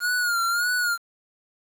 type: tone with vibrato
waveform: square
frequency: 1423 Hz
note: F6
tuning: 32 cents sharp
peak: -22 dBFS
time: 0-0.98 s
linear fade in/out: 50 ms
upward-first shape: sine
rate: 1.7 Hz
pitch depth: 71 cents each way
effects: 8-bit